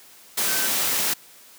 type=tone in noise; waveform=sine; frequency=1538 Hz; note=G6; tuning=33 cents flat; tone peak=-31 dBFS; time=0.47-0.68 s; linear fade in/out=10 ms; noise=white; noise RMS=-23 dBFS; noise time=0.37-1.14 s; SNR=-11 dB; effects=white hiss -49 dBFS RMS until 1.58 s + high-pass 150 Hz 12 dB/octave